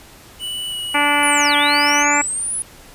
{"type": "tone with vibrato", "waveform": "square", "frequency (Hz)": 2942, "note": "F#7", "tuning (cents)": -11, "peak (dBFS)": -24, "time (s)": [0.39, 2.05], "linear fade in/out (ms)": 50, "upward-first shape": "square", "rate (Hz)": 1.5, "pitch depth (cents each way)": 11}
{"type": "harmonic tone", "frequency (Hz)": 290.9, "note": "D4", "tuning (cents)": -16, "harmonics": [1, 2, 3, 4, 5, 6, 7, 8, 9], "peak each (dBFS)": [-24, -27, -19, -23, -22, -26, -22, -20, -28], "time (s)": [0.94, 2.22], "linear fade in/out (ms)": 10}
{"type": "linear two-way sweep", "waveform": "sine", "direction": "down then up", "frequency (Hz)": [10440, 3136, 10440], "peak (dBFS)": -20, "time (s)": [1.23, 2.62], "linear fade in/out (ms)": 0, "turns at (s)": 1.56}
{"effects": ["pink hiss -43 dBFS RMS until 2.94 s", "resampled to 32000 Hz"]}